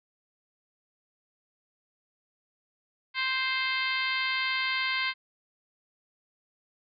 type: harmonic tone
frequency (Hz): 523.3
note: C5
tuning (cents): 0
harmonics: 2 / 3 / 4 / 5 / 6 / 7 / 8 / 9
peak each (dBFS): -35 / -34 / -30 / -36 / -36 / -39 / -38 / -41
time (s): 3.14-5.14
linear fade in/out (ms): 50
effects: none